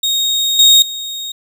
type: tone with level steps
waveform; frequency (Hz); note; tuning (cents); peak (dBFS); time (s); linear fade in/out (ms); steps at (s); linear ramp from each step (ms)
35% pulse; 3729; A#7; 0; -11 / -3 / -20; 0.03-1.32; 5; 0.59 / 0.82; 2
effects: none